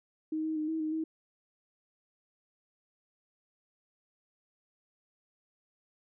sine tone with pitch steps, 313.1 / 315.8 / 307.4 / 320.6 / 310.9 / 318.7 Hz, D#4 / D#4 / D#4 / E4 / D#4 / D#4, +11 / +26 / -21 / -48 / -1 / +42 cents, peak -30 dBFS, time 0.32-1.04 s, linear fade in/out 5 ms, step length 120 ms, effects none

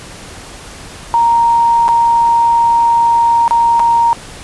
sine tone with dropouts, 932.3 Hz, A#5, in tune, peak -7 dBFS, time 1.14-4.13 s, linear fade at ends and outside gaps 0 ms, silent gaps 1.881-1.888 / 3.479-3.509 / 3.795-3.8 s, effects pink hiss -32 dBFS RMS until 4.43 s + resampled to 24000 Hz

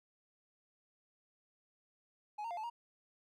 triangle tone with pitch steps, 840 / 920 / 700 / 868 / 942 Hz, G#5 / A#5 / F5 / A5 / A#5, +19 / -23 / +4 / -24 / +18 cents, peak -37 dBFS, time 2.38-2.7 s, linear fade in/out 10 ms, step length 64 ms, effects none

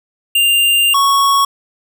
square tone pair in turn, 2794 / 1108.8 Hz, F7 / C#6, 0 / 0 cents, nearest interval octave + major third, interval 1600 cents, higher first, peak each -10 dBFS, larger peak neither, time 0.35-0.94 / 0.94-1.45 s, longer first, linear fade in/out 5 ms, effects none

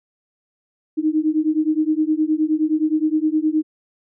sine beating tone pair, 305.9 / 315.5 Hz, D#4 / D#4, -29 / +24 cents, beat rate 9.6 Hz, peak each -19 dBFS, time 0.97-3.63 s, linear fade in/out 20 ms, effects none

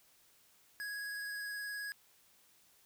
square tone with vibrato, 1661.2 Hz, G#6, in tune, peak -40 dBFS, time 0.8-1.92 s, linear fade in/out 0 ms, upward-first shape square, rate 19 Hz, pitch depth 10 cents each way, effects white hiss -67 dBFS RMS until 2.85 s

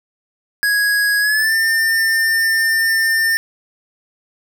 square tone with pitch glide, 1661.2 to 1801.1 Hz, G#6 to A6, 0 to +40 cents, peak -14 dBFS, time 0.63-3.37 s, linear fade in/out 0 ms, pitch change +140 cents, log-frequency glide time 1.2-1.56 s, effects none

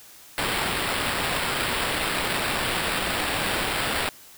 violet noise with sample-and-hold, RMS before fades -26 dBFS, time 0.38-4.09 s, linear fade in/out 0 ms, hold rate 6300 Hz, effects white hiss -48 dBFS RMS until 4.37 s

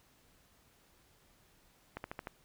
slowing click train, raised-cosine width 0.5 ms, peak -25 dBFS, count 5, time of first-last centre 1.97-2.271 s, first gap 71 ms, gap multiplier 1.04, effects pink hiss -67 dBFS RMS until 2.44 s

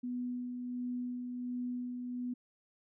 sine tone with tremolo, 246.9 Hz, B3, in tune, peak -34 dBFS, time 0.03-2.34 s, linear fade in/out 10 ms, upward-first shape sine, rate 1.4 Hz, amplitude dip 35%, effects none

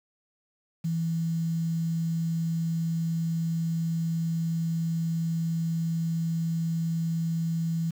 sine tone with quantisation, 164.81 Hz, E3, in tune, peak -25 dBFS, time 0.84-7.91 s, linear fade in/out 10 ms, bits 8, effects none

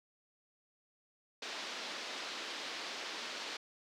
white band-pass noise, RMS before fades -43 dBFS, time 1.42-3.57 s, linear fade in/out 5 ms, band 250 to 4900 Hz, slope 24 dB/octave, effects none

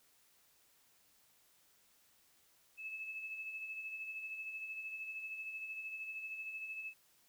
sine tone with tremolo, 2605 Hz, E7, 21 cents flat, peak -40 dBFS, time 2.77-6.94 s, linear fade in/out 50 ms, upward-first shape sine, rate 13 Hz, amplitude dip 45%, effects white hiss -70 dBFS RMS until 7.28 s

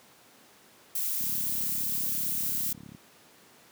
violet noise, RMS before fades -30 dBFS, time 0.95-2.73 s, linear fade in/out 5 ms
click train, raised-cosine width 5 ms, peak -27 dBFS, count 62, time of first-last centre 1.21-2.948 s, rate 35.1 Hz
effects pink hiss -56 dBFS RMS until 3.71 s + high-pass 200 Hz 12 dB/octave

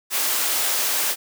white high-pass noise, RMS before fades -22 dBFS, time 0.1-1.16 s, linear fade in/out 50 ms, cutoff 400 Hz, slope 12 dB/octave, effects none

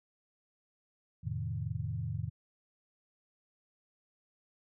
sine chord, F dominant seventh, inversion none, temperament equal, 87.31 / 110 / 130.81 / 155.56 Hz, F2 / A2 / C3 / Eb3, 0 / 0 / 0 / 0 cents, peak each -40 / -37 / -40 / -40 dBFS, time 1.23-2.3 s, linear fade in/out 20 ms, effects none

